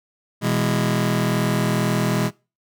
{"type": "chord", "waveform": "sawtooth", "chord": "E major", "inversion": "second", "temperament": "just", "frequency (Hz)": [123.61, 164.81, 206], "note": ["B2", "E3", "G#3"], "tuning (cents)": [2, 0, -14], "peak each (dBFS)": -19, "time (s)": [0.41, 2.31], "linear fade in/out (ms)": 50, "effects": ["noise-tail reverb RT60 0.3 s tail -23 dB re dry"]}